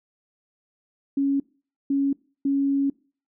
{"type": "tone bursts at uneven times", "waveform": "sine", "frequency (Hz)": 277.2, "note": "C#4", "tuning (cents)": 0, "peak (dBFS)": -19, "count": 3, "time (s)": [[1.17, 1.4], [1.9, 2.13], [2.45, 2.9]], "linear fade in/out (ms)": 5, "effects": ["noise-tail reverb RT60 0.4 s tail -23 dB re dry"]}